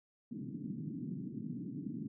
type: band-pass noise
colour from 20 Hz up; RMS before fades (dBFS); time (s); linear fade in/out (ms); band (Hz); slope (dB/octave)
white; -42; 0.31-2.08; 10; 130 to 300; 48
effects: none